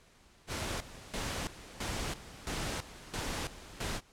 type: noise with tremolo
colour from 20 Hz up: pink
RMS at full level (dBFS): -36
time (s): 0.47-4.01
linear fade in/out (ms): 50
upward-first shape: square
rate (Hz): 1.5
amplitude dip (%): 80
effects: pink hiss -62 dBFS RMS until 4.12 s + low-pass 9000 Hz 12 dB/octave